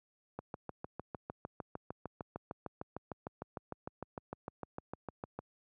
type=click train; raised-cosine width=1 ms; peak=-26 dBFS; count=34; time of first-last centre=0.39-5.39 s; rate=6.6 Hz; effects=high-pass 80 Hz 12 dB/octave